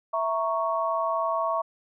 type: chord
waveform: sine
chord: A# diminished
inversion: second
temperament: equal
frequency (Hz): 659.3 / 932.3 / 1108.7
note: E5 / A#5 / C#6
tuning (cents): 0 / 0 / 0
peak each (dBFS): -27 / -31 / -27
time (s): 0.13-1.62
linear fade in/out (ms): 10
effects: none